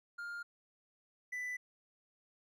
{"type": "tone pair in turn", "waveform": "triangle", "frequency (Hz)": [1407, 1989.8], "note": ["F6", "B6"], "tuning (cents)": [12, 12], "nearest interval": "tritone", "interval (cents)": 600, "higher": "second", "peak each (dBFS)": [-39, -36], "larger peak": "second", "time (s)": [[0.18, 0.43], [1.32, 1.57]], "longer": "neither", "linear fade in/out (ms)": 10, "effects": []}